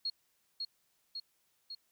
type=tone with echo; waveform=sine; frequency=4300 Hz; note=C8; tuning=47 cents sharp; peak=-32 dBFS; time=0.05-0.1 s; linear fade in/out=5 ms; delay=550 ms; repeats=3; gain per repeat=-3 dB; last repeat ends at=1.75 s; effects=white hiss -75 dBFS RMS until 1.91 s